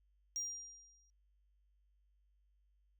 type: tone with exponential decay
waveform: sine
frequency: 5700 Hz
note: F8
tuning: 34 cents sharp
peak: -33 dBFS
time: 0.36-1.1 s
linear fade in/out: 0 ms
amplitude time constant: 160 ms
effects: tanh soft clip ceiling -35 dBFS + added 50 Hz sine -70 dBFS peak until 2.99 s